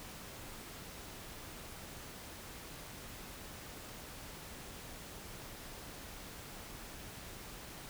silence, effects pink hiss -49 dBFS RMS until 7.89 s

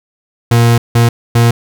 40% pulse tone bursts at uneven times, 117.6 Hz, A#2, 16 cents sharp, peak -5 dBFS, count 3, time 0.51-0.78 / 0.95-1.09 / 1.35-1.51 s, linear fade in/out 5 ms, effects none

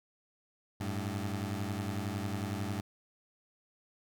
20% pulse beating tone pair, 97.1 / 108.1 Hz, G2 / A2, -16 / -30 cents, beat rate 11 Hz, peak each -31 / -33 dBFS, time 0.8-2.81 s, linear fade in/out 10 ms, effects none

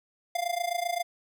square tone with amplitude modulation, 698.5 Hz, F5, in tune, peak -25 dBFS, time 0.35-1.03 s, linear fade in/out 5 ms, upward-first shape sine, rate 27.7 Hz, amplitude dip 85%, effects none

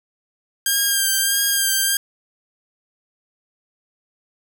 5% pulse tone with vibrato, 1600 Hz, G6, 35 cents sharp, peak -6 dBFS, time 0.66-1.97 s, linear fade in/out 2 ms, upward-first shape sine, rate 1.6 Hz, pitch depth 29 cents each way, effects none

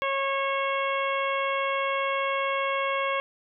harmonic tone, 547 Hz, C#5, 23 cents flat, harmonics 1 / 2 / 3 / 4 / 5 / 6, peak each -29 / -28 / -36 / -32 / -36 / -39 dBFS, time 0.02-3.2 s, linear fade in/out 0 ms, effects none

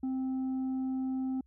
triangle tone with tanh clipping, 261.6 Hz, C4, in tune, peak -31 dBFS, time 0.03-1.41 s, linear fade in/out 5 ms, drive 8 dB, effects added 65 Hz sine -61 dBFS peak until 1.46 s

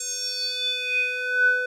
square tone with band-pass filter sweep, 499.8 Hz, B4, 21 cents sharp, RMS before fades -25 dBFS, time 0-1.66 s, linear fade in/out 5 ms, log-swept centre 7300 to 1200 Hz, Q 8.3, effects none

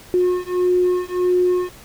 triangle beating tone pair, 360 / 361.6 Hz, F#4 / F#4, -47 / -40 cents, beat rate 1.6 Hz, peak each -15 dBFS, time 0.14-1.69 s, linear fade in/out 0 ms, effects tanh soft clip ceiling -11 dBFS + pink hiss -43 dBFS RMS until 1.84 s

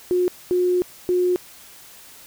sine tone bursts at uneven times, 360 Hz, F#4, 47 cents flat, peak -16 dBFS, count 3, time 0.11-0.28 / 0.51-0.82 / 1.09-1.36 s, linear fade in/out 0 ms, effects white hiss -45 dBFS RMS until 2.26 s

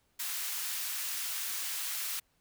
white high-pass noise, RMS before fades -36 dBFS, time 0.19-2.2 s, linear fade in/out 10 ms, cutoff 1300 Hz, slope 12 dB/octave, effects pink hiss -73 dBFS RMS until 2.4 s

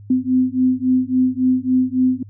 sine beating tone pair, 254.1 / 257.7 Hz, B3 / C4, +49 / -26 cents, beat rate 3.6 Hz, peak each -17 dBFS, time 0.1-2.23 s, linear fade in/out 5 ms, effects added 102 Hz sine -37 dBFS peak until 2.29 s

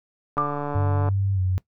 click train, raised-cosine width 1 ms, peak -15 dBFS, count 105, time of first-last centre 0.37-1.087 s, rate 145 Hz
sine tone with exponential decay, 1185 Hz, D6, 15 cents sharp, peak -17 dBFS, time 0.38-0.73 s, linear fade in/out 0 ms, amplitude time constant 75 ms
sine tone with pitch glide, 98 to 92.61 Hz, G2 to F#2, 0 to +2 cents, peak -20 dBFS, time 0.75-1.58 s, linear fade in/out 0 ms, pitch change -98 cents, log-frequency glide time 1.34-1.4 s
effects noise-tail reverb RT60 0.1 s tail -19 dB re dry

